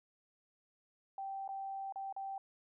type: tone with dropouts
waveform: sine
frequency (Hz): 780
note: G5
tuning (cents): -9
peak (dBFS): -39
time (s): 1.18-2.38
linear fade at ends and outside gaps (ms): 2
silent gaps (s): 1.478-1.489 / 1.924-1.958 / 2.126-2.164
effects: none